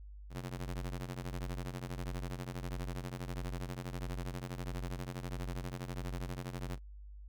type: ring-modulated tone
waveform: sawtooth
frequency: 90.7 Hz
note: F#2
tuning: 34 cents flat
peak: -32 dBFS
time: 0.3-6.79 s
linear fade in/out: 50 ms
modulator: 39.2 Hz
effects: added 50 Hz sine -47 dBFS peak until 7.28 s